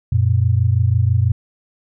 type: tone pair together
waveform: sine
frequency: 92.5 / 118.58 Hz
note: F#2 / A#2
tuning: 0 / +30 cents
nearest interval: major third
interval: 430 cents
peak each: -15 dBFS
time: 0.12-1.32 s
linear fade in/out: 5 ms
effects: none